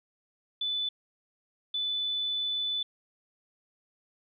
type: tone bursts at uneven times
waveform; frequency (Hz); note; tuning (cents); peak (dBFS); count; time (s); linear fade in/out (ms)
sine; 3493; A7; -13; -28; 2; 0.61-0.89 / 1.74-2.83; 5
effects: none